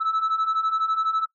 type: beating tone pair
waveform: sine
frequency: 1300 / 1312 Hz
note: E6 / E6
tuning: -24 / -9 cents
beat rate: 12 Hz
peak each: -24 / -20 dBFS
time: 0-1.26 s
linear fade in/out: 20 ms
effects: noise-tail reverb RT60 0.1 s tail -21 dB re dry + tanh soft clip ceiling -18 dBFS